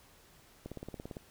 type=click train; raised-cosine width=2 ms; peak=-28 dBFS; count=10; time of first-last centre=0.66-1.168 s; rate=17.7 Hz; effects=pink hiss -61 dBFS RMS until 1.3 s